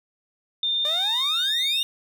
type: tone with pitch glide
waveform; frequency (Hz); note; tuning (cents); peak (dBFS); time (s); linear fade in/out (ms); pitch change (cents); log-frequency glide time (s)
sine; 3613 to 3668; A7 to A#7; +45 to -29; -21; 0.63-1.83; 2; +26; 0.79-1.06
type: exponential sweep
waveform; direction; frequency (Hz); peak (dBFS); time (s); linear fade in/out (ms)
sawtooth; up; 581 to 2900; -27; 0.85-1.83; 0
effects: none